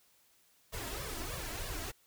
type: noise with flanger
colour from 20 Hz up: pink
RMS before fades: -40 dBFS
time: 0.72-1.92 s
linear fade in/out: 20 ms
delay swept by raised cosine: 1.7 to 3.1 ms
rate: 3.2 Hz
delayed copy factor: +0.9
effects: white hiss -68 dBFS RMS until 2.06 s